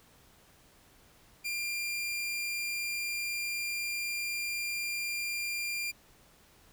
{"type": "tone", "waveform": "sawtooth", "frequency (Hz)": 2392, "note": "D7", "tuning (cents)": 31, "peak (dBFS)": -29, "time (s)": [1.44, 5.92], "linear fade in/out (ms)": 20, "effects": ["pink hiss -61 dBFS RMS until 6.72 s"]}